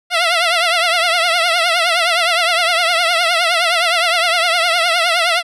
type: tone with vibrato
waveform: 10% pulse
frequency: 684 Hz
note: F5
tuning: 36 cents flat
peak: -4 dBFS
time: 0.1-5.43 s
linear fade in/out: 50 ms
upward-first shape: triangle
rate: 9.7 Hz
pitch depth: 110 cents each way
effects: low-pass 8000 Hz 12 dB/octave